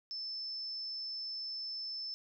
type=tone; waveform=sine; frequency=5274 Hz; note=E8; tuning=in tune; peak=-38 dBFS; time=0.11-2.14 s; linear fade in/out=0 ms; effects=none